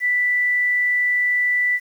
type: tone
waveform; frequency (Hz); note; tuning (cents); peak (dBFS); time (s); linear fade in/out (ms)
sine; 1975.5; B6; 0; -16; 0-1.8; 50
effects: 8-bit